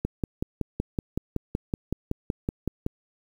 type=click train; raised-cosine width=3 ms; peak=-13 dBFS; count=16; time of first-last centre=0.05-2.864 s; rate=5.33 Hz; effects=8-bit